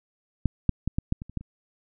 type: clicks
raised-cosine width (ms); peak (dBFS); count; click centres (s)
5; -9 / -7 / -13 / -12 / -11 / -24 / -30 / -16 / -30; 9; 0.457 / 0.693 / 0.876 / 0.985 / 1.124 / 1.219 / 1.296 / 1.373 / 1.41
effects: none